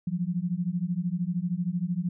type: beating tone pair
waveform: sine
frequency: 170 / 183 Hz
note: F3 / F#3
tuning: -46 / -19 cents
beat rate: 13 Hz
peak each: -29 dBFS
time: 0.07-2.09 s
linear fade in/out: 5 ms
effects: none